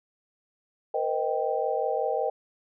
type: chord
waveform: sine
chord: C minor seventh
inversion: third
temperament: equal with one note detuned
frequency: 466.2 / 511.6 / 622.3 / 784 Hz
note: Bb4 / C5 / Eb5 / G5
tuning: 0 / -39 / 0 / 0 cents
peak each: -30 dBFS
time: 0.94-2.3 s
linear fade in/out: 5 ms
effects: none